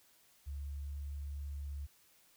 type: tone with pitch glide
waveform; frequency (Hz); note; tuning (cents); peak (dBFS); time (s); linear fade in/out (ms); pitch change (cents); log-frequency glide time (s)
sine; 70.9 to 71.31; C#2 to C#2; +40 to +50; -39; 0.46-1.87; 20; +10; 0.63-1.02
effects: white hiss -67 dBFS RMS until 2.36 s